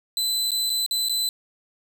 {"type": "tone with dropouts", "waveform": "sawtooth", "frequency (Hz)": 4022, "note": "B7", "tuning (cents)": 31, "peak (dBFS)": -19, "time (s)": [0.17, 1.29], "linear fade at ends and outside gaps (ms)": 1, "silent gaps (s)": [[0.507, 0.517], [0.696, 0.701], [0.863, 0.91], [1.086, 1.095]], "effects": []}